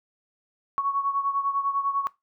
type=beating tone pair; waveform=sine; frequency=1110 / 1120 Hz; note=C#6 / C#6; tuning=+2 / +18 cents; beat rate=10 Hz; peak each=-24 / -29 dBFS; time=0.78-2.07 s; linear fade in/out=0 ms; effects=noise-tail reverb RT60 0.2 s tail -20 dB re dry